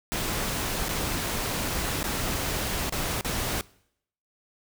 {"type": "noise with dropouts", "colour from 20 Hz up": "pink", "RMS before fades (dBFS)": -29, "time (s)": [0.12, 3.61], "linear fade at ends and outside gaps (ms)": 0, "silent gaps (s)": [[0.884, 0.891], [2.03, 2.041], [2.895, 2.924], [3.21, 3.247]], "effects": ["noise-tail reverb RT60 0.7 s tail -22 dB re dry"]}